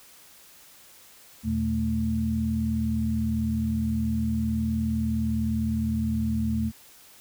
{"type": "tone cluster", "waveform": "sine", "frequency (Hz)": [81.6, 121.2, 220.3], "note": ["E2", "B2", "A3"], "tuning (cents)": [-17, -32, 2], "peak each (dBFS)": [-29, -32, -25], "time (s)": [1.43, 6.72], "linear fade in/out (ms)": 50, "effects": ["white hiss -52 dBFS RMS until 7.2 s"]}